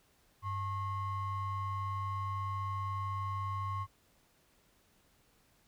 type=ring-modulated tone; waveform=triangle; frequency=493.9 Hz; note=B4; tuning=in tune; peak=-29 dBFS; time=0.42-3.87 s; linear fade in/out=50 ms; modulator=592 Hz; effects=pink hiss -69 dBFS RMS until 5.67 s